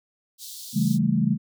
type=high-pass noise; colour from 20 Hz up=pink; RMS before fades=-39 dBFS; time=0.38-0.99 s; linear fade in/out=50 ms; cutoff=3600 Hz; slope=48 dB/octave
type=chord; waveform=sine; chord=A dominant seventh; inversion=first; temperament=just; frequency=137.5 / 165 / 198 / 220 Hz; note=C#3 / E3 / G3 / A3; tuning=-14 / +2 / +18 / 0 cents; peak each=-26 / -25 / -24 / -23 dBFS; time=0.73-1.38 s; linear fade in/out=50 ms
effects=none